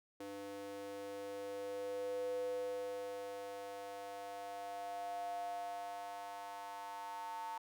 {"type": "tone with high-pass filter sweep", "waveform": "square", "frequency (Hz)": 100, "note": "G2", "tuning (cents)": 35, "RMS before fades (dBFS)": -44, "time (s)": [0.2, 7.58], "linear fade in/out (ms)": 5, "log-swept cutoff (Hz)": [390, 900], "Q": 9.4, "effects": []}